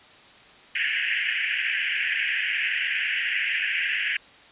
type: band-pass noise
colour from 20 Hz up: pink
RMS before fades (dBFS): -26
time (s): 0.75-4.17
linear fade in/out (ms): 5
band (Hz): 1600 to 3000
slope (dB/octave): 96
effects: white hiss -50 dBFS RMS until 4.51 s + resampled to 8000 Hz